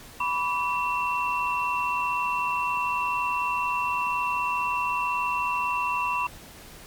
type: tone cluster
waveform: sine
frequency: 985 / 1147 / 2708 Hz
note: B5 / D6 / E7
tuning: -5 / -41 / +46 cents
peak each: -26 / -30 / -29 dBFS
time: 0.2-6.27 s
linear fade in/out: 5 ms
effects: pink hiss -46 dBFS RMS until 6.86 s + MP3 96 kbps